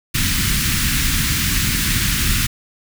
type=band-stop noise; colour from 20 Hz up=pink; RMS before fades=-18 dBFS; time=0.14-2.47 s; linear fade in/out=10 ms; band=250 to 1500 Hz; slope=24 dB/octave; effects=none